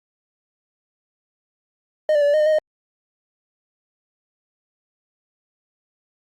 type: tone with pitch steps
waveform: triangle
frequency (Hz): 615 / 587 / 575 / 580 / 616 / 606 / 624 / 616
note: D#5 / D5 / D5 / D5 / D#5 / D#5 / D#5 / D#5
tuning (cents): -20 / -1 / -37 / -22 / -17 / -46 / +5 / -17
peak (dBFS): -12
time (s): 2.09-2.586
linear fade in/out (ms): 2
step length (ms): 62
effects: Opus 48 kbps